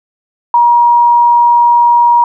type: tone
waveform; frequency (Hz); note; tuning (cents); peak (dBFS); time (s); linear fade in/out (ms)
sine; 952; A#5; +36; -4; 0.54-2.24; 2
effects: none